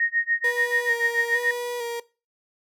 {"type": "tone with tremolo", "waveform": "sine", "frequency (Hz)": 1860, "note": "A#6", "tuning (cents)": -4, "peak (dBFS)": -18, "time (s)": [0, 1.51], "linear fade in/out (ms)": 2, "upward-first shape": "sine", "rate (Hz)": 6.9, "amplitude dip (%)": 100}
{"type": "tone with vibrato", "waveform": "35% pulse", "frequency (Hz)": 477.5, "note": "A#4", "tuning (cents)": 42, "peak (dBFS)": -26, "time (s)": [0.44, 2], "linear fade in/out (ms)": 5, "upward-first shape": "square", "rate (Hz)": 1.1, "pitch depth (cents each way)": 26}
{"effects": ["noise-tail reverb RT60 0.3 s tail -20 dB re dry"]}